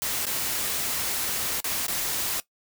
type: noise with dropouts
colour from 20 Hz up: white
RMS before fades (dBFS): -28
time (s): 0.02-2.4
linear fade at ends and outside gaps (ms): 0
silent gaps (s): 0.254-0.267 / 1.603-1.643 / 1.866-1.882
effects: noise-tail reverb RT60 0.1 s tail -18 dB re dry